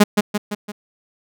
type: tone with echo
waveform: sawtooth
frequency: 207.6 Hz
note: G#3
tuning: in tune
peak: -3 dBFS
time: 0-0.04 s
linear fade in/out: 10 ms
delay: 170 ms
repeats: 4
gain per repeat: -5 dB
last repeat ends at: 0.72 s
effects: none